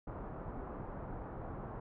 pink low-pass noise, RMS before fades -44 dBFS, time 0.07-1.8 s, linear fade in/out 5 ms, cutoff 1200 Hz, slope 24 dB/octave, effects none

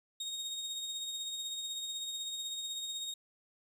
30% pulse tone with tremolo, 3729 Hz, A#7, in tune, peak -33 dBFS, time 0.2-3.14 s, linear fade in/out 5 ms, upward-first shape triangle, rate 16 Hz, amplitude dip 40%, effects resampled to 32000 Hz

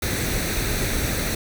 pink noise with comb filter, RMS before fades -24 dBFS, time 0.02-1.35 s, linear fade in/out 5 ms, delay 0.49 ms, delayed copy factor +0.55, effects none

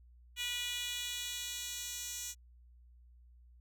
10% pulse tone with high-pass filter sweep, 486.5 Hz, B4, 26 cents flat, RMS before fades -40 dBFS, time 0.36-2.35 s, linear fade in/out 50 ms, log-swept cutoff 3000 to 5400 Hz, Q 2.2, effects added 60 Hz sine -57 dBFS peak until 3.6 s

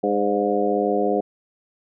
harmonic tone with a mistuned harmonic, 102.5 Hz, G#2, 22 cents flat, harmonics 2 / 3 / 4 / 5 / 6 / 7, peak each -27 / -26 / -23 / -24 / -29 / -25 dBFS, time 0.03-1.21 s, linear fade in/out 10 ms, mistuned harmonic 6, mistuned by -48 cents, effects none

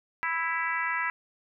harmonic tone with a mistuned harmonic, 329.6 Hz, E4, in tune, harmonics 3 / 4 / 5 / 6 / 7 / 8, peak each -33 / -34 / -33 / -31 / -37 / -43 dBFS, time 0.23-1.1 s, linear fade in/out 0 ms, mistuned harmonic 8, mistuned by +32 cents, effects none

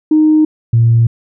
sine tone pair in turn, 309.2 / 115.82 Hz, D#4 / A#2, -11 / -11 cents, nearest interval octave + perfect fourth, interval 1700 cents, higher first, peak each -5 dBFS, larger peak neither, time 0.11-0.45 / 0.73-1.07 s, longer neither, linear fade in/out 5 ms, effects tanh soft clip ceiling -1 dBFS

